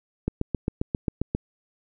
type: click train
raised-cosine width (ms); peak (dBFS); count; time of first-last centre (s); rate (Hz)
3; -11; 9; 0.28-1.35; 7.48
effects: none